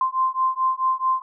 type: beating tone pair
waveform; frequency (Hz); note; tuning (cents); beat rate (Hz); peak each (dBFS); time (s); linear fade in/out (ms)
sine; 1041 / 1045.6; C6 / C6; -9 / -1; 4.6; -22; 0.01-1.22; 2
effects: none